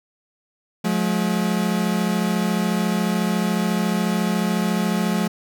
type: tone pair together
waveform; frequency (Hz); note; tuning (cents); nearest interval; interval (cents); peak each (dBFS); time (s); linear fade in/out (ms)
40% pulse; 179.14 / 213.2; F3 / G#3; +44 / +46; minor third; 302; -21; 0.84-5.28; 10
effects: none